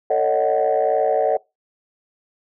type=chord; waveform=sine; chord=D# half-diminished seventh; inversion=second; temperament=just; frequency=448 / 560 / 622.3 / 746.7 Hz; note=A4 / C#5 / D#5 / F#5; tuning=+31 / +18 / 0 / +16 cents; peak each=-20 dBFS; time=0.1-1.37 s; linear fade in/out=5 ms; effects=noise-tail reverb RT60 0.2 s tail -21 dB re dry + tanh soft clip ceiling -9 dBFS